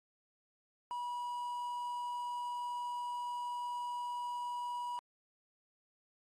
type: tone with quantisation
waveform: triangle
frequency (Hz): 971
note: B5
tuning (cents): -30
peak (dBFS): -35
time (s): 0.91-4.99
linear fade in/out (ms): 0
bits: 10
effects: AAC 32 kbps